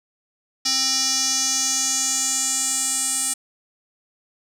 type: tone with band-pass filter sweep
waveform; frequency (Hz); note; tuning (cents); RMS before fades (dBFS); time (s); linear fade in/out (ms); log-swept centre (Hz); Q
square; 264.3; C4; +18; -22; 0.65-3.34; 10; 5400 to 8400; 4.7
effects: none